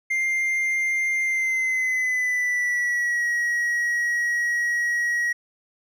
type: tone with pitch glide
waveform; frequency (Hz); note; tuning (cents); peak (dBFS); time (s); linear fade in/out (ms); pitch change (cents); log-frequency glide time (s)
triangle; 2102 to 1905.4; C7 to A#6; +7 to +37; -19; 0.1-5.33; 10; -170; 1.22-3.26
effects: none